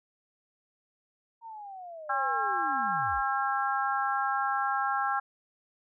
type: linear sweep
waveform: sine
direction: down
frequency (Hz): 932.3 to 31.23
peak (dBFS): -40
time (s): 1.41-3.23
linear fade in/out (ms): 50
type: harmonic tone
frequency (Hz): 269.8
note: C#4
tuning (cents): -47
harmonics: 3 / 4 / 5 / 6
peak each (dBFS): -30 / -33 / -31 / -34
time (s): 2.09-5.2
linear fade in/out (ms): 10
effects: none